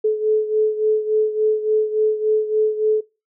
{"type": "beating tone pair", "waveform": "sine", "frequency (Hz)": [430.3, 433.8], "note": ["A4", "A4"], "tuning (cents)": [-39, -25], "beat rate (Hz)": 3.5, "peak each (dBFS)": [-17, -22], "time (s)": [0.04, 3.01], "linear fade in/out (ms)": 10, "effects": ["noise-tail reverb RT60 0.3 s tail -23 dB re dry"]}